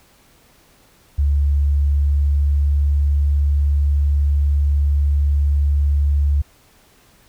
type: tone with pitch glide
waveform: sine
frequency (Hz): 71.4 to 71.81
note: D2 to D2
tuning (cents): -48 to -38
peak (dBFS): -13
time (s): 1.18-6.42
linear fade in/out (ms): 10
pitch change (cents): +10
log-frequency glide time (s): 1.7-2.91
effects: pink hiss -53 dBFS RMS until 7.28 s